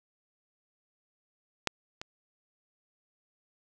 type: clicks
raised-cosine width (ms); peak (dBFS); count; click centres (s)
0.2; -9 / -21; 2; 1.673 / 2.015
effects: none